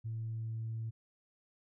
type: tone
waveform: sine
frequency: 112.4 Hz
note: A2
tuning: 37 cents sharp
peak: -35 dBFS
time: 0.04-0.91 s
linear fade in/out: 20 ms
effects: tanh soft clip ceiling -32 dBFS

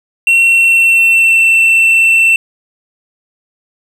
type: tone with pitch glide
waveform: triangle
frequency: 2723 to 2686 Hz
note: F7 to E7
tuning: -44 to +32 cents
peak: -4 dBFS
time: 0.27-2.36 s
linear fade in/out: 2 ms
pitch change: -24 cents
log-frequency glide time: 0.39-1.46 s
effects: none

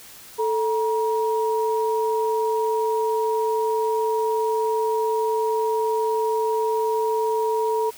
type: tone pair together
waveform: sine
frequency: 440 / 950.3 Hz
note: A4 / A#5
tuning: 0 / +33 cents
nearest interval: octave + minor second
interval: 1333 cents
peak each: -21 / -24 dBFS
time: 0.38-7.91 s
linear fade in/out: 20 ms
effects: white hiss -44 dBFS RMS until 7.97 s

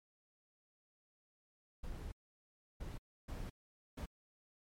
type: noise bursts at uneven times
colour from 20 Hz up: brown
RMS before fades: -44 dBFS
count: 4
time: 1.83-2.12 / 2.8-2.98 / 3.28-3.5 / 3.97-4.06 s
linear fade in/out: 10 ms
effects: MP3 64 kbps

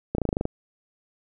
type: slowing click train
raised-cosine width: 2 ms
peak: -11 dBFS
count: 9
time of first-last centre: 0.15-0.454 s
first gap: 33 ms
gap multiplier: 1.04
effects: none

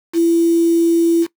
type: tone with quantisation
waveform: sine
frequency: 335.1 Hz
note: E4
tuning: 29 cents sharp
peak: -10 dBFS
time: 0.13-1.27 s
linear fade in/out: 50 ms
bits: 5
effects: noise-tail reverb RT60 0.1 s tail -19 dB re dry

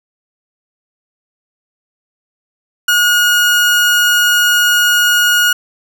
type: tone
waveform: 30% pulse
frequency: 1441 Hz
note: F#6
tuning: 46 cents flat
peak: -6 dBFS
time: 2.88-5.53 s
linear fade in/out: 5 ms
effects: none

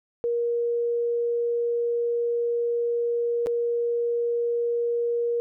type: tone with dropouts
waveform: sine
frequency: 472.7 Hz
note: A#4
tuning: 24 cents sharp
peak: -22 dBFS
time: 0.24-5.4 s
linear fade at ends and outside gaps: 0 ms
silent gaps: 3.461-3.469 s
effects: none

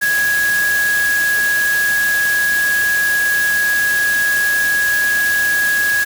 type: tone in noise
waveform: sine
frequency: 1661.2 Hz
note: G#6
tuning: in tune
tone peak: -13 dBFS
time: 0.01-6.05 s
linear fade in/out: 20 ms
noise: white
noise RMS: -24 dBFS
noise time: 0.01-6.05 s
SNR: +8 dB
effects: none

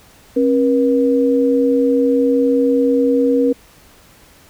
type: tone pair together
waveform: sine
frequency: 269.9 / 480.1 Hz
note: C#4 / B4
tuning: -46 / -49 cents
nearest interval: minor seventh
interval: 997 cents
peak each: -14 dBFS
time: 0.36-3.53 s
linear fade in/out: 10 ms
effects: pink hiss -47 dBFS RMS until 4.49 s

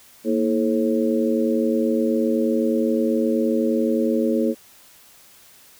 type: harmonic tone with a mistuned harmonic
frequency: 108 Hz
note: A2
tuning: 32 cents flat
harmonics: 2 / 3 / 4 / 5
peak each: -21 / -23 / -24 / -25 dBFS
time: 0.24-4.55 s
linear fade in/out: 50 ms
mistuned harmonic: 2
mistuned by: +130 cents
effects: white hiss -50 dBFS RMS until 5.79 s

